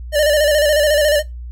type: tone with vibrato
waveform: square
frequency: 596 Hz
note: D5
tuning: 25 cents sharp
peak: -12 dBFS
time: 0.12-1.23 s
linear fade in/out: 50 ms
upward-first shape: square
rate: 14 Hz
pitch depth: 47 cents each way
effects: noise-tail reverb RT60 0.2 s tail -20 dB re dry + added 60 Hz sine -27 dBFS peak until 1.51 s